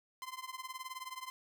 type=tone with tremolo; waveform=sawtooth; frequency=1034 Hz; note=C6; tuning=21 cents flat; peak=-35 dBFS; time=0.22-1.3 s; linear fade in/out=0 ms; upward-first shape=triangle; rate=19 Hz; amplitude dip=95%; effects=none